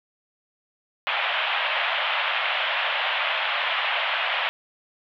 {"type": "band-pass noise", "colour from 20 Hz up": "white", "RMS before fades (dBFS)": -25, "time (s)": [1.07, 4.49], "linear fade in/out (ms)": 0, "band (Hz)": [590, 3300], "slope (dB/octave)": 48, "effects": []}